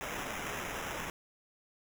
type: noise with sample-and-hold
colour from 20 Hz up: blue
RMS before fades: -39 dBFS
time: 0.01-1.1 s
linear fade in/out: 0 ms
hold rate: 4410 Hz
effects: none